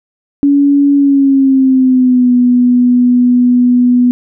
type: tone with pitch glide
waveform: sine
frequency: 283 to 246.4 Hz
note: C#4 to B3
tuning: +36 to -4 cents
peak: -5 dBFS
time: 0.43-4.11 s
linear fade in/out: 0 ms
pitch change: -240 cents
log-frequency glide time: 0.95-2.32 s
effects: none